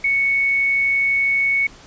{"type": "tone", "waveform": "sine", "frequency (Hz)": 2217, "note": "C#7", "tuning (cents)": 0, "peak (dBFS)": -15, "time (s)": [0.04, 1.67], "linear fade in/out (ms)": 5, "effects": ["pink hiss -44 dBFS RMS until 1.86 s", "resampled to 16000 Hz"]}